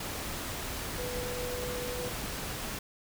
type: tone in noise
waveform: sine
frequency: 493.9 Hz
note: B4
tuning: in tune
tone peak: -36 dBFS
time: 0.98-2.09 s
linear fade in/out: 5 ms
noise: pink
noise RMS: -37 dBFS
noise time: 0-2.79 s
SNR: -2 dB
effects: none